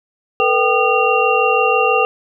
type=tone cluster; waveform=sine; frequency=446.8 / 492.9 / 778 / 1217 / 2758 Hz; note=A4 / B4 / G5 / D#6 / F7; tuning=+27 / -3 / -13 / -39 / -22 cents; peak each=-18 dBFS; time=0.4-2.05 s; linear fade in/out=0 ms; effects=none